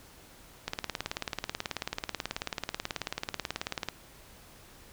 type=click train; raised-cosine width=0.2 ms; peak=-14 dBFS; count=60; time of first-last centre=0.68-3.887 s; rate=18.4 Hz; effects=pink hiss -54 dBFS RMS until 4.92 s